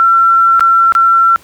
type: tone with dropouts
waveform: sine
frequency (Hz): 1353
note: E6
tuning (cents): +45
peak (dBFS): -5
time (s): 0-1.36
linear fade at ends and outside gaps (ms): 0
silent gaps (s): 0.595-0.607 / 0.922-0.951
effects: pink hiss -43 dBFS RMS until 1.43 s + high-pass 60 Hz 12 dB/octave